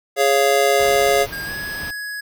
square chord, Db major, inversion second, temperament just, 415.8 / 554.4 / 693 Hz, Ab4 / Db5 / F5, +2 / 0 / -14 cents, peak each -19 dBFS, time 0.16-1.27 s, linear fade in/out 50 ms
pink band-stop noise, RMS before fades -34 dBFS, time 0.79-1.91 s, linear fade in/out 5 ms, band 6100 to 11000 Hz, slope 96 dB/octave
square tone with pitch glide, 1618 to 1674.1 Hz, G#6 to G#6, -46 to +13 cents, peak -27 dBFS, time 1.32-2.21 s, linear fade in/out 10 ms, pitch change +59 cents, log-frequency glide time 1.45-1.51 s
effects none

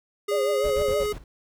square tone with pitch glide, 411.3 to 418.7 Hz, G#4 to G#4, -17 to +14 cents, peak -25 dBFS, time 0.28-1.13 s, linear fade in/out 10 ms, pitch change +31 cents, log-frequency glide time 0.55-0.62 s
sine tone with vibrato, 557 Hz, C#5, 8 cents sharp, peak -23 dBFS, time 0.31-1.04 s, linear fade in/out 10 ms, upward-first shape triangle, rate 6.4 Hz, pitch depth 140 cents each way
brown noise with tremolo, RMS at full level -34 dBFS, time 0.64-1.24 s, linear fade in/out 2 ms, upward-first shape square, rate 8.3 Hz, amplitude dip 80%
effects none

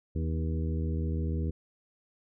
harmonic tone with a mistuned harmonic, 80.3 Hz, E2, 45 cents flat, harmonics 1 / 2 / 3 / 4 / 5 / 6, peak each -29 / -35 / -39 / -41 / -43 / -45 dBFS, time 0.15-1.51 s, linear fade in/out 10 ms, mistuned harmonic 4, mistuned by -33 cents, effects none

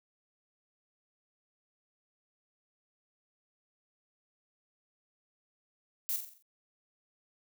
violet noise with echo, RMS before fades -33 dBFS, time 6.09-6.16 s, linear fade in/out 0 ms, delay 44 ms, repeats 6, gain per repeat -6 dB, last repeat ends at 6.424 s, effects none

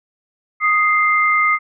sine tone pair together, 1244.5 / 2093 Hz, D#6 / C7, 0 / 0 cents, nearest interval major sixth, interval 900 cents, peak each -15 dBFS, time 0.6-1.59 s, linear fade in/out 50 ms, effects none

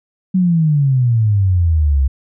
sine exponential sweep, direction down, 190 to 65.2 Hz, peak -10 dBFS, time 0.34-2.08 s, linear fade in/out 10 ms, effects none

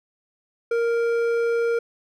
sine tone with hard clipping, 466.2 Hz, A#4, in tune, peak -21 dBFS, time 0.71-1.79 s, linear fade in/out 5 ms, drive 8 dB, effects none

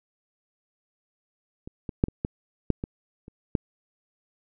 clicks, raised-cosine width 3 ms, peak -25 / -19 / -6 / -21 / -13 / -7 / -17 / -30 / -9 dBFS, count 9, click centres 1.675 / 1.892 / 2.039 / 2.084 / 2.249 / 2.703 / 2.839 / 3.281 / 3.552 s, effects none

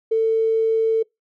triangle tone with tanh clipping, 446.8 Hz, A4, 27 cents sharp, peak -15 dBFS, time 0.11-1.03 s, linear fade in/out 10 ms, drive 3 dB, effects noise-tail reverb RT60 0.2 s tail -26 dB re dry

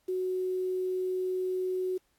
sine tone with quantisation, 370 Hz, F#4, in tune, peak -28 dBFS, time 0.08-1.98 s, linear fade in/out 10 ms, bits 9, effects pink hiss -72 dBFS RMS until 2.18 s + AAC 64 kbps

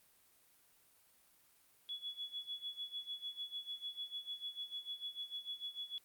sine tone with tremolo, 3388 Hz, G#7, 34 cents sharp, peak -39 dBFS, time 1.89-5.98 s, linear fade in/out 0 ms, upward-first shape sine, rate 6.7 Hz, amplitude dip 85%, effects white hiss -69 dBFS RMS until 6.04 s + Opus 32 kbps

